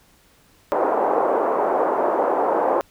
pink band-pass noise, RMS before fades -20 dBFS, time 0.72-2.81 s, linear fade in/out 0 ms, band 390 to 1000 Hz, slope 24 dB/octave, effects pink hiss -56 dBFS RMS until 2.9 s

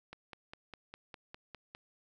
click train, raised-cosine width 0.3 ms, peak -30 dBFS, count 9, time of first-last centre 0.13-1.749 s, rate 4.94 Hz, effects none

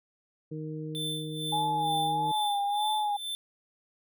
harmonic tone, 155.3 Hz, D#3, 3 cents flat, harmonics 1 / 2 / 3, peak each -36 / -39 / -41 dBFS, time 0.51-2.32 s, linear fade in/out 10 ms
square tone with tremolo, 3541 Hz, A7, 10 cents sharp, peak -32 dBFS, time 0.95-3.35 s, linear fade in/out 0 ms, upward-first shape sine, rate 2.2 Hz, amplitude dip 80%
sine tone with vibrato, 830 Hz, G#5, 1 cent flat, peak -26 dBFS, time 1.52-3.17 s, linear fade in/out 10 ms, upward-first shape sine, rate 1.6 Hz, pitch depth 52 cents each way
effects none

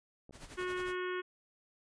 clicks, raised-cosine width 2 ms, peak -40 dBFS, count 2, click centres 0.294 / 0.309 s
pink noise with tremolo, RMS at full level -48 dBFS, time 0.32-0.96 s, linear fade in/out 50 ms, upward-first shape sine, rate 11 Hz, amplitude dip 70%
harmonic tone, 364.3 Hz, F#4, 27 cents flat, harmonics 1 / 3 / 4 / 5 / 6 / 7 / 8 / 9, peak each -36 / -43 / -43 / -45 / -50 / -51 / -54 / -53 dBFS, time 0.57-1.22 s, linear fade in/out 20 ms
effects resampled to 22050 Hz

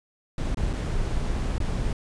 brown noise with dropouts, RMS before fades -26 dBFS, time 0.38-1.93 s, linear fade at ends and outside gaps 2 ms, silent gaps 0.546-0.571 / 0.731-0.735 / 1.582-1.602 s, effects resampled to 22050 Hz

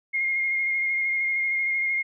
sine tone with vibrato, 2135 Hz, C7, 34 cents sharp, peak -22 dBFS, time 0.13-2.03 s, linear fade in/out 20 ms, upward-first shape square, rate 13 Hz, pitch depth 15 cents each way, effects none

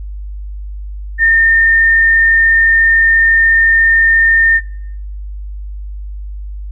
sine tone with frequency modulation, 1817 Hz, A#6, 45 cents flat, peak -6 dBFS, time 1.18-4.61 s, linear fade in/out 50 ms, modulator 48.1 Hz, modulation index 0.25, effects noise-tail reverb RT60 0.8 s tail -23 dB re dry + added 50 Hz sine -22 dBFS peak until 6.71 s

